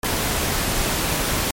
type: noise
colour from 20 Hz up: pink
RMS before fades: -22 dBFS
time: 0.03-1.51 s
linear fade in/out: 5 ms
effects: MP3 64 kbps